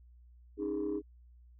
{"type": "chord", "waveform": "sine", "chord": "C# suspended second", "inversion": "none", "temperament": "equal with one note detuned", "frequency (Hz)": [277.2, 311.1, 409.4], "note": ["C#4", "D#4", "G#4"], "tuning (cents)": [0, 0, -25], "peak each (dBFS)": [-40, -34, -34], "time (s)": [0.57, 1.02], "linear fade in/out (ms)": 50, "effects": ["tanh soft clip ceiling -27 dBFS", "added 60 Hz sine -55 dBFS peak until 1.59 s"]}